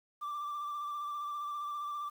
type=tone with vibrato; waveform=sine; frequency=1174.7 Hz; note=D6; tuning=in tune; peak=-33 dBFS; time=0.21-2.1 s; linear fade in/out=20 ms; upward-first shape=sine; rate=15 Hz; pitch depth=27 cents each way; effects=tanh soft clip ceiling -35 dBFS + 10-bit